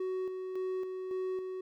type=tone with tremolo; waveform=triangle; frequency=373 Hz; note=F#4; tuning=14 cents sharp; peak=-30 dBFS; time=0-1.61 s; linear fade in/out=5 ms; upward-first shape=square; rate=1.8 Hz; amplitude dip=40%; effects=none